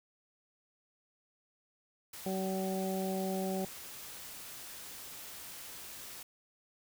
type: noise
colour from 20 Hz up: white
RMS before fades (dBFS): -47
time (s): 2.13-6.23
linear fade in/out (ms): 5
type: harmonic tone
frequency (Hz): 190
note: F#3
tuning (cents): +46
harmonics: 1 / 2 / 3 / 4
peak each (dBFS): -35 / -38 / -40 / -41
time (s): 2.26-3.65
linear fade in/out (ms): 2
effects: none